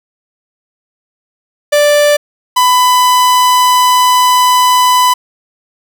45% pulse tone pair in turn, 587.3 / 998.6 Hz, D5 / B5, 0 / +19 cents, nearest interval major sixth, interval 919 cents, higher second, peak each -6 dBFS, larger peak neither, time 1.72-2.17 / 2.56-5.14 s, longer second, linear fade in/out 10 ms, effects none

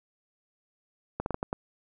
clicks, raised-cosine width 1 ms, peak -16 dBFS, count 6, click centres 1.2 / 1.261 / 1.307 / 1.344 / 1.429 / 1.529 s, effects none

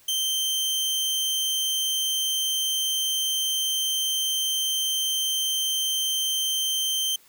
sawtooth tone, 3125 Hz, G7, 6 cents flat, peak -20 dBFS, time 0.08-7.16 s, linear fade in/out 5 ms, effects white hiss -56 dBFS RMS until 7.28 s

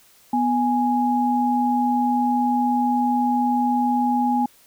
sine tone pair together, 246.7 / 830.6 Hz, B3 / G#5, -2 / 0 cents, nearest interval octave + major sixth, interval 2102 cents, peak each -20 / -20 dBFS, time 0.33-4.46 s, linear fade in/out 5 ms, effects white hiss -54 dBFS RMS until 4.66 s

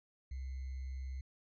sine tone with sample-and-hold, 65.5 Hz, C2, 2 cents sharp, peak -39 dBFS, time 0.31-1.21 s, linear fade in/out 5 ms, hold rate 2100 Hz, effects resampled to 16000 Hz

